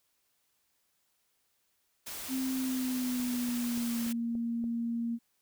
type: noise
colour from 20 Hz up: white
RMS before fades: -41 dBFS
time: 2.06-4.13 s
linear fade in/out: 10 ms
type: tone with pitch glide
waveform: sine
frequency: 261.6 to 233.1 Hz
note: C4 to A#3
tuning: 0 to 0 cents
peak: -30 dBFS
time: 2.28-5.19 s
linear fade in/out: 50 ms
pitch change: -200 cents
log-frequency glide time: 2.55-4 s
type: click train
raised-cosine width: 2 ms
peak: -35 dBFS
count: 6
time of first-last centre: 3.2-4.641 s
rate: 3.47 Hz
effects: white hiss -75 dBFS RMS until 5.41 s